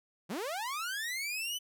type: linear sweep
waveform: sawtooth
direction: up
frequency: 147.8 to 3042 Hz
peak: -31 dBFS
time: 0.29-1.59 s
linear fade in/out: 20 ms
effects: none